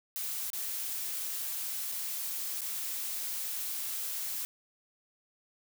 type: noise with dropouts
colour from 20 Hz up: blue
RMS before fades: -36 dBFS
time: 0.16-4.45 s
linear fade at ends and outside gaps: 0 ms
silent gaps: 0.502-0.532 / 1.917-1.921 / 2.608-2.617 s
effects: none